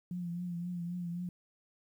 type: tone with vibrato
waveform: sine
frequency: 174.8 Hz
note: F3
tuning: 2 cents sharp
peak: -35 dBFS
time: 0.11-1.29 s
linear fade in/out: 2 ms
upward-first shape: triangle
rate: 3.8 Hz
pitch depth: 51 cents each way
effects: 11-bit